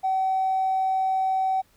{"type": "tone with tanh clipping", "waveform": "triangle", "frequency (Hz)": 761, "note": "F#5", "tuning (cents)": 48, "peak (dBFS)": -20, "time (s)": [0.03, 1.62], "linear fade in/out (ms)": 20, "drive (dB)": 1, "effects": ["pink hiss -62 dBFS RMS until 1.76 s"]}